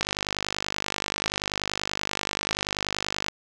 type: click train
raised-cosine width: 0.2 ms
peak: -8 dBFS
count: 166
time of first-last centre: 0.01-3.284 s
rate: 50.4 Hz
effects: none